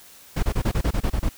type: noise bursts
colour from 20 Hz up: brown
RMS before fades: -21 dBFS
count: 10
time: 0.36-1.293 s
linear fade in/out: 10 ms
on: 69 ms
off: 27 ms
effects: white hiss -48 dBFS RMS until 1.37 s